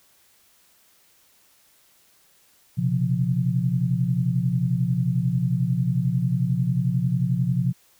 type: tone cluster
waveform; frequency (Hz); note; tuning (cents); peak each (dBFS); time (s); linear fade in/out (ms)
sine; 123.6 / 134.8 / 175; B2 / C#3 / F3; +2 / -48 / +4; -24; 2.77-7.73; 20
effects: white hiss -59 dBFS RMS until 7.99 s